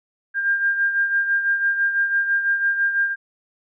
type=beating tone pair; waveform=sine; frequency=1600 / 1606 Hz; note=G6 / G6; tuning=+35 / +41 cents; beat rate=6 Hz; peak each=-18 / -26 dBFS; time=0.34-3.16 s; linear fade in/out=50 ms; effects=none